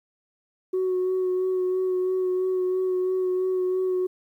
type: tone with vibrato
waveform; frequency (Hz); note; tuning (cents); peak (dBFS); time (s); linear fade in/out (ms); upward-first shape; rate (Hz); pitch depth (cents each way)
sine; 370; F#4; 0; -20; 0.73-4.07; 10; sine; 3; 18
effects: tanh soft clip ceiling -19 dBFS + 10-bit